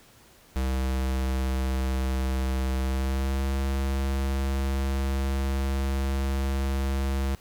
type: tone with pitch glide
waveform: square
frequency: 65.41 to 67.56 Hz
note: C2 to C#2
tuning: 0 to -44 cents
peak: -25 dBFS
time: 0.56-7.35 s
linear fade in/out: 0 ms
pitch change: +56 cents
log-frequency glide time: 2.79-3.44 s
effects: pink hiss -55 dBFS RMS until 7.4 s